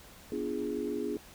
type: chord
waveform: sine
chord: B diminished seventh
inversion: none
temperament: equal with one note detuned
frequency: 246.9 / 293.7 / 344.8 / 415.3 Hz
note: B3 / D4 / F4 / Ab4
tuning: 0 / 0 / -22 / 0 cents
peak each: -38 / -37 / -38 / -35 dBFS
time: 0.32-1.17 s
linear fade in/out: 2 ms
effects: pink hiss -53 dBFS RMS until 1.34 s